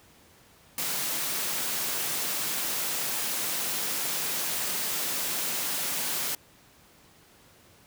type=high-pass noise; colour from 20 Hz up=white; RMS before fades=-30 dBFS; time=0.78-6.35 s; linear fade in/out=2 ms; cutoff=120 Hz; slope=48 dB/octave; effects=pink hiss -57 dBFS RMS until 7.86 s + high-pass 60 Hz 12 dB/octave